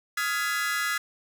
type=chord; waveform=40% pulse; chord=F half-diminished seventh; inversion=third; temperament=just; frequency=1257.2 / 1396.9 / 1676.3 / 2012 Hz; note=Eb6 / F6 / Ab6 / Cb7; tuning=+18 / 0 / +16 / +32 cents; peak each=-32 / -31 / -29 / -31 dBFS; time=0.17-0.98 s; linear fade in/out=5 ms; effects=none